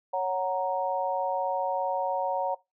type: chord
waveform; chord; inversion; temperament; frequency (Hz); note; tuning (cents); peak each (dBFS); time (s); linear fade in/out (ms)
sine; F# major; second; equal; 554.4 / 740 / 932.3; C#5 / F#5 / A#5; 0 / 0 / 0; -30; 0.13-2.55; 10
effects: noise-tail reverb RT60 0.2 s tail -20 dB re dry